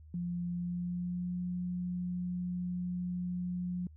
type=tone with pitch glide; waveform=sine; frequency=174.61 to 178.69 Hz; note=F3 to F3; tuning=0 to +40 cents; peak=-33 dBFS; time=0.14-3.87 s; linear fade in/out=2 ms; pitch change=+40 cents; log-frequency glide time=0.44-1.39 s; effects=added 77 Hz sine -51 dBFS peak until 3.96 s